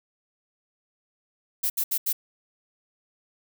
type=noise bursts at uneven times; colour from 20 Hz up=violet; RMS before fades=-25 dBFS; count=4; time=1.63-1.7 / 1.77-1.84 / 1.91-1.98 / 2.06-2.13 s; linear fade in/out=10 ms; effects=none